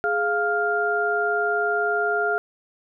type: tone cluster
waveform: sine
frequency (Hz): 417.9 / 698 / 1402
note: G#4 / F5 / F6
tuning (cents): +11 / -1 / +6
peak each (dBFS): -25 / -25 / -23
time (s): 0.04-2.38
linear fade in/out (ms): 0
effects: none